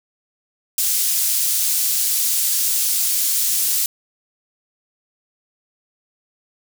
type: high-pass noise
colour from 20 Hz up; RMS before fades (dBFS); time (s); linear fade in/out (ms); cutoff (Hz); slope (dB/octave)
pink; -19; 0.78-3.86; 2; 7100; 12
effects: none